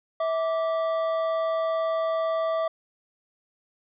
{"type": "tone pair together", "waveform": "triangle", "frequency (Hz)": [650, 1167.9], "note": ["E5", "D6"], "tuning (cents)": [-24, -10], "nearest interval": "minor seventh", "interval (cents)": 1014, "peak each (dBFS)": [-22, -29], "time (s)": [0.2, 2.68], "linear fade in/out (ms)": 5, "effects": ["resampled to 11025 Hz"]}